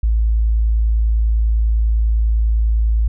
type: tone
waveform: sine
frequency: 55 Hz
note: A1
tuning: in tune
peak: -12 dBFS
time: 0.03-3.08 s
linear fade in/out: 5 ms
effects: none